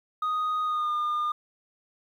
sine tone with pitch glide, 1244.5 to 1211.2 Hz, D#6 to D#6, 0 to -47 cents, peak -22 dBFS, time 0.22-1.32 s, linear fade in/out 5 ms, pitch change -47 cents, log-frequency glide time 0.64-0.92 s, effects tanh soft clip ceiling -24 dBFS + 10-bit

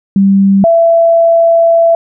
sine tone pair in turn, 196 / 668.5 Hz, G3 / E5, 0 / +24 cents, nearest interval octave + major sixth, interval 2124 cents, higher second, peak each -4 dBFS, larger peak neither, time 0.16-0.64 / 0.64-1.95 s, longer second, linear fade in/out 2 ms, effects none

